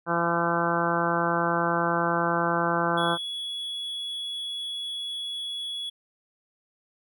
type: harmonic tone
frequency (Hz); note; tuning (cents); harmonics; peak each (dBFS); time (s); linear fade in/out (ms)
170; F3; -46; 1 / 2 / 3 / 4 / 5 / 6 / 7 / 8 / 9; -31 / -31 / -31 / -31 / -31 / -31 / -31 / -31 / -31; 0.06-3.18; 50
type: tone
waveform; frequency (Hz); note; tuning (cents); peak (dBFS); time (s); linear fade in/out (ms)
triangle; 3374; G#7; +27; -29; 2.97-5.9; 10
effects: none